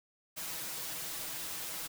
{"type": "noise with comb filter", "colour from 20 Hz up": "white", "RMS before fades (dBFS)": -40, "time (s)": [0.36, 1.88], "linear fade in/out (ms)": 20, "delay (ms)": 6.2, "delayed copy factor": 0.7, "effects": []}